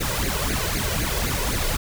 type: noise with flanger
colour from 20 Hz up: pink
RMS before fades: -24 dBFS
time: 0-1.77 s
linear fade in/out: 10 ms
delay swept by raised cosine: 0.45 to 2.05 ms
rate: 3.9 Hz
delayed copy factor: +0.75
effects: none